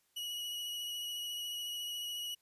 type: tone with vibrato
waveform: 40% pulse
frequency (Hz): 2919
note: F#7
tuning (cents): -24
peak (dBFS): -37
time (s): 0.16-2.35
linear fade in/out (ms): 10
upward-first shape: triangle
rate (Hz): 14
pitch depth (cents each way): 22
effects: white hiss -75 dBFS RMS until 2.41 s + resampled to 32000 Hz